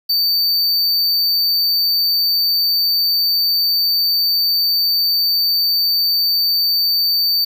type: tone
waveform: square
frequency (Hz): 4586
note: D8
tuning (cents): -42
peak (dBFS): -14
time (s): 0.09-7.45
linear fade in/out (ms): 10
effects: 8-bit